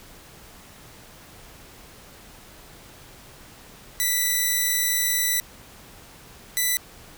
5% pulse tone pair in turn, 1975.5 / 1985.1 Hz, B6 / B6, 0 / +8 cents, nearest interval unison, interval 8 cents, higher second, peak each -10 dBFS, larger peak neither, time 4-5.4 / 6.57-6.77 s, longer first, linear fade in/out 0 ms, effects pink hiss -47 dBFS RMS until 7.17 s

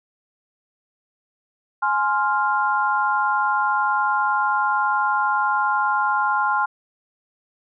sine chord, F minor, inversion first, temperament just, 838.1 / 1047.7 / 1396.9 Hz, Ab5 / C6 / F6, +16 / +2 / 0 cents, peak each -22 dBFS, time 1.82-6.66 s, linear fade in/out 10 ms, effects none

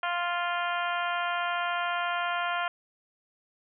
harmonic tone, 349.2 Hz, F4, in tune, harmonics 2 / 3 / 4 / 5 / 6 / 7 / 8 / 9, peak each -32 / -33 / -32 / -38 / -42 / -40 / -42 / -41 dBFS, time 0.03-2.68 s, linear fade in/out 2 ms, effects none

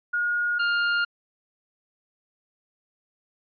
sine / 40% pulse tone pair in turn, 1435 / 1408.7 Hz, F6 / F6, +47 / +15 cents, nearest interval unison, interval 32 cents, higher first, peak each -22 / -20 dBFS, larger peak second, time 0.13-0.59 / 0.59-1.05 s, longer neither, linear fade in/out 10 ms, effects resampled to 11025 Hz

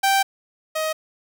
sawtooth tone pair in turn, 782 / 629 Hz, G5 / D#5, -4 / +19 cents, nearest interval major third, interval 377 cents, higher first, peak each -12 / -18 dBFS, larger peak first, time 0.03-0.23 / 0.75-0.93 s, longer first, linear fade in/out 10 ms, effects none

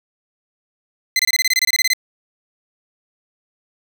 20% pulse tone bursts, 2049 Hz, C7, 37 cents flat, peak -8 dBFS, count 14, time 1.16-1.934 s, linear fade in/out 2 ms, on 33 ms, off 24 ms, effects none

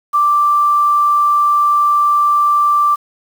sine tone with quantisation, 1174.7 Hz, D6, in tune, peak -9 dBFS, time 0.13-2.96 s, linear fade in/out 20 ms, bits 6, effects none

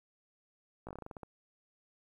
slowing click train, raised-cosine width 1 ms, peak -30 dBFS, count 11, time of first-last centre 0.87-1.232 s, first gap 17 ms, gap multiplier 1.16, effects 11-bit

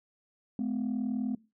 sine tone pair together, 214.2 / 254.2 Hz, A3 / C4, -46 / -50 cents, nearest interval minor third, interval 296 cents, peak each -30 / -30 dBFS, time 0.59-1.35 s, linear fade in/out 2 ms, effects noise-tail reverb RT60 0.3 s tail -22 dB re dry + tanh soft clip ceiling -25 dBFS

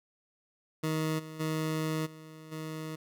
20% pulse tone with level steps, 157.4 Hz, D#3, 20 cents sharp, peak -24 / -37 / -25 / -42 / -32 dBFS, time 0.83-2.96 s, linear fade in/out 10 ms, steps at 1.18 / 1.39 / 2.05 / 2.51 s, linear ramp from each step 20 ms, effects none

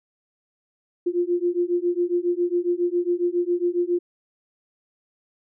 sine beating tone pair, 347.4 / 354.7 Hz, F4 / F4, -9 / +27 cents, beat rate 7.3 Hz, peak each -23 / -23 dBFS, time 1.06-3.99 s, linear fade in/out 10 ms, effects none

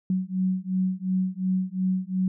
sine beating tone pair, 185 / 187.8 Hz, F#3 / F#3, 0 / +26 cents, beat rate 2.8 Hz, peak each -26 dBFS, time 0.1-2.28 s, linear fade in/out 2 ms, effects none

